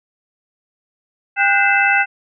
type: tone cluster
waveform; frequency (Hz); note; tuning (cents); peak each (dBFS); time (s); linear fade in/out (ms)
sine; 798 / 1463 / 1561 / 2044 / 2636; G5 / F#6 / G6 / C7 / E7; +31 / -20 / -8 / -41 / -1; -18; 1.36-2.06; 50
effects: none